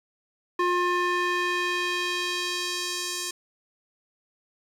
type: tone with band-pass filter sweep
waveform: square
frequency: 355.6 Hz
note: F4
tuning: 31 cents sharp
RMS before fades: -27 dBFS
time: 0.59-3.31 s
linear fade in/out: 5 ms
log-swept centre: 1100 to 6800 Hz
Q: 1.1
effects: 9-bit